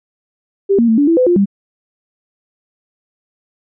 sine tone with pitch steps, 395.1 / 233.5 / 223.5 / 287.8 / 332 / 506 / 351.4 / 198.7 Hz, G4 / A#3 / A3 / D4 / E4 / B4 / F4 / G3, +14 / +3 / +27 / -35 / +12 / +42 / +11 / +24 cents, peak -8 dBFS, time 0.69-1.458 s, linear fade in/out 20 ms, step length 96 ms, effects none

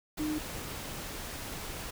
sine tone in noise, 305.9 Hz, D#4, 29 cents flat, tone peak -30 dBFS, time 0.19-0.39 s, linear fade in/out 10 ms, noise pink, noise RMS -40 dBFS, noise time 0.17-1.91 s, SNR +7 dB, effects none

